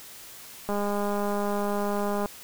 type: click train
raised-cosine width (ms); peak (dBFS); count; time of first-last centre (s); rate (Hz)
1; -16; 321; 0.69-2.259; 204
effects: white hiss -45 dBFS RMS until 2.43 s